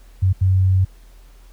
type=tone bursts at uneven times; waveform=sine; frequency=94 Hz; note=F#2; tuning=28 cents sharp; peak=-12 dBFS; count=2; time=0.22-0.33 / 0.41-0.85 s; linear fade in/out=10 ms; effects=added 41 Hz sine -42 dBFS peak until 1.52 s + pink hiss -55 dBFS RMS until 1.52 s